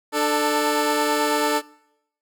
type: tone pair together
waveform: 15% pulse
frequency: 297.1 / 441.1 Hz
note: D4 / A4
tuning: +20 / +4 cents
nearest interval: perfect fifth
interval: 684 cents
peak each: -16 / -15 dBFS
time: 0.12-1.62 s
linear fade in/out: 50 ms
effects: noise-tail reverb RT60 0.8 s tail -24 dB re dry